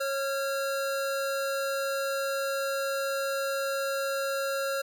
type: tone pair together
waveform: square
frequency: 547 / 1379.2 Hz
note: C#5 / F6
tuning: -23 / -22 cents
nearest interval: octave + major third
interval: 1601 cents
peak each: -30 / -34 dBFS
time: 0-4.82 s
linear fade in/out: 10 ms
effects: none